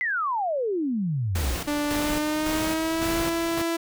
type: exponential sweep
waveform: sine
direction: down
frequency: 2068 to 55 Hz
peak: -23 dBFS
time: 0.01-1.56 s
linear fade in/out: 0 ms
type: noise with tremolo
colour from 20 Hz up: pink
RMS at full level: -31 dBFS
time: 1.35-3.62 s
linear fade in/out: 5 ms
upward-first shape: square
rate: 1.8 Hz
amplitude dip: 65%
type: tone with pitch glide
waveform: sawtooth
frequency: 293.7 to 333.5 Hz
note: D4 to E4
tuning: 0 to +20 cents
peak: -20 dBFS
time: 1.67-3.77 s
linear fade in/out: 10 ms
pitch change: +220 cents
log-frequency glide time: 1.95-3.18 s
effects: none